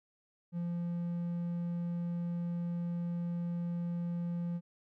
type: tone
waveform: triangle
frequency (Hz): 172.5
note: F3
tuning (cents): -21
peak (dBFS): -31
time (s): 0.52-4.61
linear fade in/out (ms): 50
effects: none